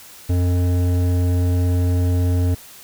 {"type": "tone with hard clipping", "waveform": "triangle", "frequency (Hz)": 89.1, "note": "F2", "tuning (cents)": 35, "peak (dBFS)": -17, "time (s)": [0.29, 2.55], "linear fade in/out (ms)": 10, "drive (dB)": 16, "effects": ["white hiss -42 dBFS RMS until 2.83 s"]}